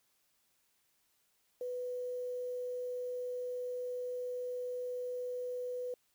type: tone with quantisation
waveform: sine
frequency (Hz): 496.5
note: B4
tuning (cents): +9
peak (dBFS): -36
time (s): 1.61-5.94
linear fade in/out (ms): 2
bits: 10
effects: white hiss -75 dBFS RMS until 6.14 s